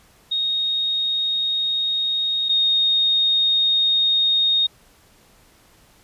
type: tone pair in turn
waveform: sine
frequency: 3729 / 3710 Hz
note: A#7 / A#7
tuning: 0 / -9 cents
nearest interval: unison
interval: 9 cents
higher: first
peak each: -19 / -15 dBFS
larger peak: second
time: 0.31-2.49 / 2.49-4.67 s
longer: neither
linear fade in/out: 10 ms
effects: pink hiss -54 dBFS RMS until 6.03 s + resampled to 32000 Hz